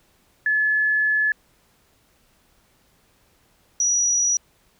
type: tone pair in turn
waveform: sine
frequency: 1718 / 5829 Hz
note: A6 / F#8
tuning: -42 / -27 cents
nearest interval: octave + major sixth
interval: 2115 cents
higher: second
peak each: -17 dBFS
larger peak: neither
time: 0.46-1.32 / 3.8-4.37 s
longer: first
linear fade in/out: 2 ms
effects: pink hiss -61 dBFS RMS until 4.79 s